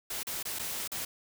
white noise with dropouts, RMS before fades -36 dBFS, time 0.1-1.05 s, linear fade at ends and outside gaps 5 ms, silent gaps 0.232-0.269 / 0.429-0.452 / 0.588-0.593 / 0.877-0.917 s, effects none

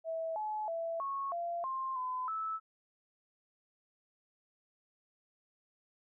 sine tone with pitch steps, 652 / 855 / 664 / 1100 / 687 / 1056 / 1015 / 1308 Hz, E5 / A5 / E5 / C#6 / F5 / C6 / B5 / E6, -19 / -50 / +12 / -14 / -29 / +16 / +47 / -14 cents, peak -34 dBFS, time 0.04-2.6 s, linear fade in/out 50 ms, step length 320 ms, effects none

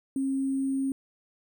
sine tone with sample-and-hold, 269.5 Hz, C#4, 49 cents flat, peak -25 dBFS, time 0.16-0.92 s, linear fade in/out 2 ms, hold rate 8820 Hz, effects none

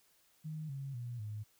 sine tone with pitch steps, 155.56 / 137 / 120.65 / 106.25 Hz, D#3 / C#3 / B2 / G#2, 0 / -20 / -40 / +40 cents, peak -39 dBFS, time 0.44-1.44 s, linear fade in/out 20 ms, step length 250 ms, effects white hiss -70 dBFS RMS until 1.59 s

